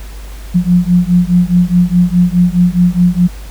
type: beating tone pair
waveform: sine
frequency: 175.2 / 180 Hz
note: F3 / F#3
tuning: +6 / -47 cents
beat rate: 4.8 Hz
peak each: -10 dBFS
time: 0.54-3.28 s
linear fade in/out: 20 ms
effects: added 50 Hz sine -25 dBFS peak until 3.5 s + pink hiss -37 dBFS RMS until 3.5 s